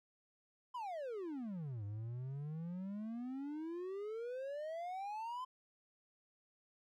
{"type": "exponential two-way sweep", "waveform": "triangle", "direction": "down then up", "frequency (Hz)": [1037, 99.8, 1037], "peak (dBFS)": -39, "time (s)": [0.74, 5.45], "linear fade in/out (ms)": 10, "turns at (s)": 1.84, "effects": []}